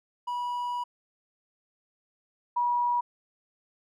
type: tone pair in turn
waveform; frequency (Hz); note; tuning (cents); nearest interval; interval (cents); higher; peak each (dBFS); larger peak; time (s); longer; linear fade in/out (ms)
triangle / sine; 974 / 966.2; B5 / B5; -24 / -38; unison; 14; first; -27 / -23; second; 0.27-0.84 / 2.56-3.01; first; 10
effects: none